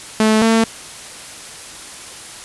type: tone pair in turn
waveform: sawtooth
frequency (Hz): 217.7 / 225.5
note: A3 / A3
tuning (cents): -18 / +43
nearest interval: minor second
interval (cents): 61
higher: second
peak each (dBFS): -7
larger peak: neither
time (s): 0.2-0.42 / 0.42-0.64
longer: neither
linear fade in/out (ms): 2
effects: white hiss -34 dBFS RMS until 2.44 s + resampled to 24000 Hz